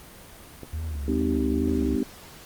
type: clicks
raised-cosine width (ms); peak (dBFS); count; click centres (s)
2; -22 / -31; 2; 0.633 / 0.646
type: tone with vibrato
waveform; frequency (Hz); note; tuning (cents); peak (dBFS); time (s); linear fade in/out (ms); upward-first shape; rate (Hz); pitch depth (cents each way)
triangle; 75.3; D2; +44; -26; 0.73-1.96; 5; sine; 2.4; 120
type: chord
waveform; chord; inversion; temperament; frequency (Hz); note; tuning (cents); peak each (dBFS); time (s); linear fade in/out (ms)
sine; Ab major seventh; none; just; 207.7 / 259.6 / 311.5 / 389.3; Ab3 / C4 / Eb4 / G4; 0 / -13 / +2 / -12; -31 / -25 / -28 / -30; 1.08-2.03; 2
effects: pink hiss -46 dBFS RMS until 2.45 s + Opus 24 kbps